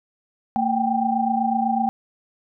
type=tone cluster; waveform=sine; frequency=227.5 / 768 / 796 Hz; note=A#3 / G5 / G5; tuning=-42 / -36 / +26 cents; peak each=-23 dBFS; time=0.56-1.89 s; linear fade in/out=0 ms; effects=none